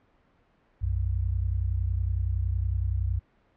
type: tone pair together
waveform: sine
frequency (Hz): 61.8 / 92.6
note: B1 / F#2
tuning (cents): +2 / +2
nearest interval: perfect fifth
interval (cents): 700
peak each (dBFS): -27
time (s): 0.81-3.2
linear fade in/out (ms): 20
effects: pink hiss -65 dBFS RMS until 3.56 s + low-pass 2000 Hz 12 dB/octave